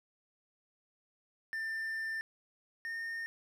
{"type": "tone pair in turn", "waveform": "triangle", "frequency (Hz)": [1789, 1828.7], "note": ["A6", "A#6"], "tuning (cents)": [28, -34], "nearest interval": "unison", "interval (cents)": 38, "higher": "second", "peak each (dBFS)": [-33, -35], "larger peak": "first", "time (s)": [[1.53, 2.21], [2.85, 3.26]], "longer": "first", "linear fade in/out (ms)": 0, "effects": []}